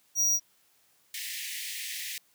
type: tone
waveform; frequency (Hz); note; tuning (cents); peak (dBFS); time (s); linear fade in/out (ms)
square; 5750; F8; +50; -23; 0.15-0.4; 50
type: high-pass noise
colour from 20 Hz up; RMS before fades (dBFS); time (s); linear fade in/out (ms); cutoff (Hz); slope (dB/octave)
pink; -37; 1.14-2.18; 2; 1800; 96
effects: white hiss -66 dBFS RMS until 2.34 s + high-pass 80 Hz 12 dB/octave